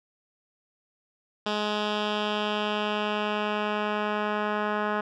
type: tone with low-pass filter sweep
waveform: 10% pulse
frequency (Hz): 210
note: G#3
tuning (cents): +19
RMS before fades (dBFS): -28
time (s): 1.46-5.01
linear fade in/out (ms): 5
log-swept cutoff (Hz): 4000 to 1800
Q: 2.2
effects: none